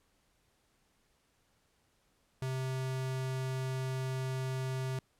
square tone, 130.9 Hz, C3, 1 cent sharp, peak -34 dBFS, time 2.42-4.99 s, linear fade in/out 2 ms, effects pink hiss -73 dBFS RMS until 5.19 s + low-pass 12000 Hz 12 dB/octave

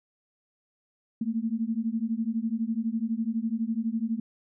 sine beating tone pair, 220 / 232 Hz, A3 / A#3, 0 / -8 cents, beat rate 12 Hz, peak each -29 dBFS, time 1.21-4.2 s, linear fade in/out 5 ms, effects none

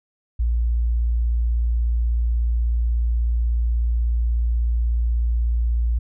sine tone, 58.2 Hz, A#1, 2 cents flat, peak -17 dBFS, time 0.39-5.99 s, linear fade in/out 10 ms, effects none

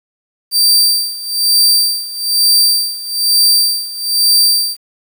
sawtooth tone with tremolo, 4673 Hz, D8, 9 cents flat, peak -4 dBFS, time 0.51-4.77 s, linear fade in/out 50 ms, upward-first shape sine, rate 1.1 Hz, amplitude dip 85%, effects 7-bit

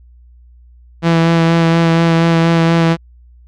sawtooth tone with vibrato, 166 Hz, E3, 12 cents sharp, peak -5 dBFS, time 1.02-2.97 s, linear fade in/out 50 ms, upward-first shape sine, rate 4.2 Hz, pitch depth 16 cents each way, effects added 60 Hz sine -40 dBFS peak until 3.47 s + low-pass 4000 Hz 12 dB/octave

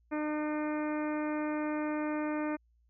harmonic tone, 302.7 Hz, D#4, 48 cents flat, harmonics 1 / 2 / 3 / 4 / 5 / 6 / 7 / 8, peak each -32 / -38 / -42 / -44 / -46 / -48 / -49 / -50 dBFS, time 0.11-2.57 s, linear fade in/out 20 ms, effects added 58 Hz sine -65 dBFS peak until 2.89 s

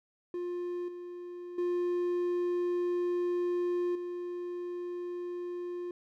triangle tone with level steps, 353 Hz, F4, 19 cents sharp, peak -31 / -38 / -26 / -33 dBFS, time 0.34-5.91 s, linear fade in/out 2 ms, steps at 0.88 / 1.58 / 3.95 s, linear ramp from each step 5 ms, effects none

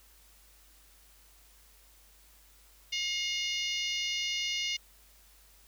harmonic tone with a mistuned harmonic, 715 Hz, F5, 41 cents sharp, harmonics 3 / 4 / 5 / 6 / 7 / 8 / 9, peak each -36 / -34 / -39 / -42 / -40 / -43 / -46 dBFS, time 2.92-4.77 s, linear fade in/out 10 ms, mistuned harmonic 8, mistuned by +29 cents, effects added 50 Hz sine -61 dBFS peak until 5.67 s + white hiss -61 dBFS RMS until 5.67 s

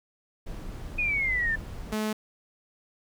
brown noise, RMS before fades -37 dBFS, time 0.46-1.94 s, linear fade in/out 10 ms
sine exponential sweep, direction down, 2502 to 1760 Hz, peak -24 dBFS, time 0.98-1.56 s, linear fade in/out 10 ms
sawtooth tone, 215.1 Hz, A3, 39 cents flat, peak -23 dBFS, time 1.92-2.13 s, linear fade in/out 5 ms
effects none

